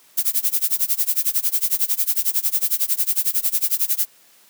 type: noise with tremolo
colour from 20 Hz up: violet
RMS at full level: -17 dBFS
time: 0.17-4.06 s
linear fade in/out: 10 ms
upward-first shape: sine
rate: 11 Hz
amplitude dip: 95%
effects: white hiss -53 dBFS RMS until 4.49 s + high-pass 150 Hz 12 dB/octave